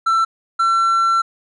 triangle tone pair in turn, 1339 / 1349.9 Hz, E6 / E6, +27 / +41 cents, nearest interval unison, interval 14 cents, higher second, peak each -11 dBFS, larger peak neither, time 0.06-0.25 / 0.59-1.22 s, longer second, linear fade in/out 10 ms, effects resampled to 24000 Hz

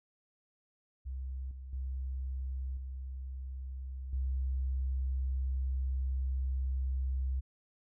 sine tone with level steps, 65.41 Hz, C2, in tune, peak -36 / -42 / -34 / -38 / -30 dBFS, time 1.05-7.41 s, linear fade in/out 20 ms, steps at 1.51 / 1.73 / 2.77 / 4.13 s, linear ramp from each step 2 ms, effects none

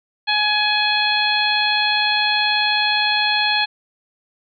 harmonic tone, 841 Hz, G#5, 22 cents sharp, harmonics 1 / 2 / 3 / 4 / 5, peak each -22 / -22 / -22 / -22 / -22 dBFS, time 0.27-3.66 s, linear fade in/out 20 ms, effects none

